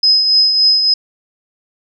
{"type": "tone with tremolo", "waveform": "sine", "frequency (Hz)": 5070, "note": "D#8", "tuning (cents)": 32, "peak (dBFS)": -6, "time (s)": [0.03, 0.94], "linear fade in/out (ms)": 5, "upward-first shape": "triangle", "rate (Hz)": 3.5, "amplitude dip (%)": 50, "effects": []}